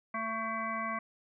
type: harmonic tone with a mistuned harmonic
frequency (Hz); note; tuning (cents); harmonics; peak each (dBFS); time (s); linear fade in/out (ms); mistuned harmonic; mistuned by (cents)
223.4; A3; +27; 1 / 3 / 5 / 7 / 9 / 10; -41 / -41 / -35 / -44 / -40 / -45; 0.14-0.99; 5; 10; +48
effects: none